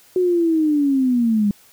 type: linear sweep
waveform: sine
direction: down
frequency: 370 to 200 Hz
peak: -14 dBFS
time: 0.16-1.51 s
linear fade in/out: 2 ms
effects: white hiss -51 dBFS RMS until 1.72 s